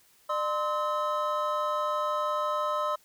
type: tone cluster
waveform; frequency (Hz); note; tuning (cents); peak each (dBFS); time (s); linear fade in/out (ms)
triangle; 602 / 1039 / 1285; D5 / C6 / E6; +43 / -12 / -45; -29; 0.29-2.96; 10
effects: white hiss -62 dBFS RMS until 3.04 s